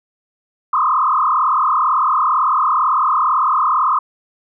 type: tone with frequency modulation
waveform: sine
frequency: 1146 Hz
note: D6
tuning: 43 cents flat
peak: -12 dBFS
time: 0.73-3.99 s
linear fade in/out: 5 ms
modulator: 37.9 Hz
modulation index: 3.6
effects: none